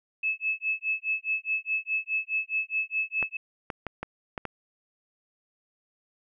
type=tone with tremolo; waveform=sine; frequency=2600 Hz; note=E7; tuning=24 cents flat; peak=-23 dBFS; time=0.23-3.37 s; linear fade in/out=5 ms; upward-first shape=sine; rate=4.8 Hz; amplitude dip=100%
type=clicks; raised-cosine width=0.5 ms; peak=-17 dBFS; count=6; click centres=3.227 / 3.702 / 3.867 / 4.03 / 4.378 / 4.453 s
effects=none